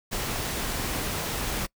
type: noise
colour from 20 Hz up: pink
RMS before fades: -30 dBFS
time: 0.11-1.67 s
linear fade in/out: 20 ms
effects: noise-tail reverb RT60 0.1 s tail -24 dB re dry